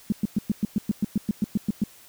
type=tone bursts; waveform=sine; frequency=208.1 Hz; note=G#3; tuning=4 cents sharp; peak=-18 dBFS; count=14; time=0.1-1.838 s; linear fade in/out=2 ms; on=22 ms; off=110 ms; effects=white hiss -51 dBFS RMS until 2.08 s